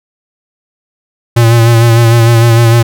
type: tone with vibrato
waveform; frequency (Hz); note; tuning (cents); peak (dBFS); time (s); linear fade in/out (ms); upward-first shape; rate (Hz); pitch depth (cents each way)
square; 116.2; A#2; -5; -4; 1.36-2.83; 10; sine; 6.6; 36
effects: none